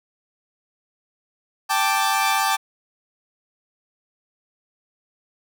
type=chord; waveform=sawtooth; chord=G suspended second; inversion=none; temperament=equal; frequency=784 / 880 / 1174.7 Hz; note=G5 / A5 / D6; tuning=0 / 0 / 0 cents; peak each=-19 dBFS; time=1.69-2.57 s; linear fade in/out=20 ms; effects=none